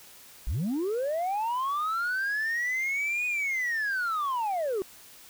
sine linear two-way sweep, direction up then down, 40.26 to 2489 to 362 Hz, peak -24 dBFS, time 0.47-4.82 s, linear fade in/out 0 ms, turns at 3.26 s, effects tanh soft clip ceiling -25 dBFS + white hiss -51 dBFS RMS until 5.29 s

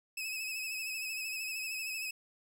sawtooth tone with vibrato, 2574 Hz, E7, 42 cents flat, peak -33 dBFS, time 0.17-2.11 s, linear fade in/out 5 ms, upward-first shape sine, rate 13 Hz, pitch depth 44 cents each way, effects none

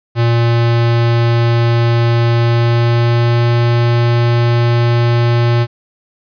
square tone with pitch glide, 117.5 to 118.66 Hz, A#2 to A#2, +14 to +31 cents, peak -10 dBFS, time 0.15-5.67 s, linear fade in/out 50 ms, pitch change +17 cents, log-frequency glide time 2.37-3.47 s, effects resampled to 11025 Hz + 8-bit

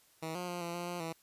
10% pulse tone with pitch steps, 160.6 / 178.7 / 176 / 170.9 / 174.4 / 175.8 / 163.9 Hz, E3 / F3 / F3 / F3 / F3 / F3 / E3, -45 / +40 / +14 / -37 / -2 / +12 / -10 cents, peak -29 dBFS, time 0.22-1.13 s, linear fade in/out 10 ms, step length 130 ms, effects white hiss -66 dBFS RMS until 1.22 s + resampled to 32000 Hz

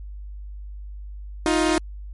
sawtooth tone pair together, 313.9 / 352.3 Hz, D#4 / F4, +15 / +15 cents, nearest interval major second, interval 200 cents, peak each -16 / -18 dBFS, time 1.46-1.78 s, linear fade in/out 0 ms, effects added 50 Hz sine -33 dBFS peak until 2.13 s + MP3 48 kbps

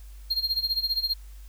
triangle tone with tremolo, 4217 Hz, C8, 13 cents sharp, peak -20 dBFS, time 0.3-1.14 s, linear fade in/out 10 ms, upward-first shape sine, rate 15 Hz, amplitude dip 85%, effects added 50 Hz sine -41 dBFS peak until 1.48 s + white hiss -58 dBFS RMS until 1.48 s

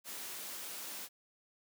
white noise, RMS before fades -44 dBFS, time 0.04-1.09 s, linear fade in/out 50 ms, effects high-pass 200 Hz 12 dB/octave

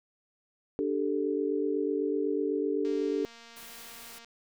sine chord, D suspended fourth, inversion none, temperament equal, 293.7 / 392 / 440 Hz, D4 / G4 / A4, 0 / 0 / 0 cents, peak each -31 dBFS, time 0.79-3.25 s, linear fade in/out 0 ms
click train, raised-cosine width 0.2 ms, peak -34 dBFS, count 325, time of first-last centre 2.85-4.247 s, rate 232 Hz
white noise, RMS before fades -48 dBFS, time 3.56-4.19 s, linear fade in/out 10 ms
effects none

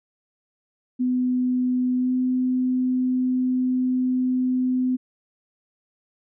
sine tone with pitch glide, 251.4 to 254.3 Hz, B3 to C4, +31 to -49 cents, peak -19 dBFS, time 0.99-4.97 s, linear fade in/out 20 ms, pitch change +20 cents, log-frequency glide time 1.96-2.13 s, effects none

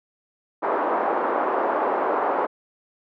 white band-pass noise, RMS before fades -23 dBFS, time 0.62-2.47 s, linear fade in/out 20 ms, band 330 to 1100 Hz, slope 24 dB/octave, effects none

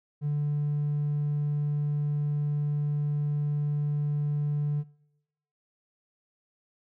triangle tone, 146.83 Hz, D3, in tune, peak -22 dBFS, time 0.21-4.84 s, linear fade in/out 50 ms, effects noise-tail reverb RT60 0.9 s tail -25 dB re dry + tanh soft clip ceiling -21 dBFS

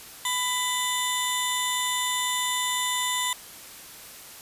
20% pulse tone pair together, 998 / 3566 Hz, B5 / A7, +18 / +22 cents, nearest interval octave + minor seventh, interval 2204 cents, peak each -22 dBFS, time 0.25-3.33 s, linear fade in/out 2 ms, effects white hiss -44 dBFS RMS until 4.41 s + resampled to 32000 Hz

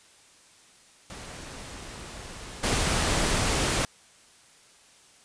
pink noise with level steps, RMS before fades -41 / -25 dBFS, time 1.1-3.85 s, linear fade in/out 0 ms, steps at 2.63 s, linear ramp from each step 10 ms, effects white hiss -56 dBFS RMS until 5.24 s + resampled to 22050 Hz

